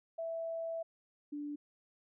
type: tone pair in turn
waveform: sine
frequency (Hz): 659.3 / 292.5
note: E5 / D4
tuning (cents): 0 / -7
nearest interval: octave + major second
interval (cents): 1407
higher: first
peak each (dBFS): -36 / -38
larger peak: first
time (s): 0.18-0.83 / 1.32-1.56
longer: first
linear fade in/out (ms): 10
effects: none